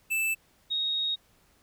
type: tone pair in turn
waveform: square / sine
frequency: 2641 / 3753 Hz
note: E7 / A#7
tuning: +3 / +11 cents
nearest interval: tritone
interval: 608 cents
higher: second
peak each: -26 dBFS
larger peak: neither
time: 0.1-0.35 / 0.7-1.16 s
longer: second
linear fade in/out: 20 ms
effects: pink hiss -64 dBFS RMS until 1.62 s